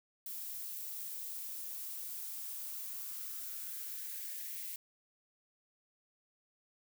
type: noise with high-pass filter sweep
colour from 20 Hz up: violet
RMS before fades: -43 dBFS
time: 0.26-4.76 s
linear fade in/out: 2 ms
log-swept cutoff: 410 to 2100 Hz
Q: 3
effects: none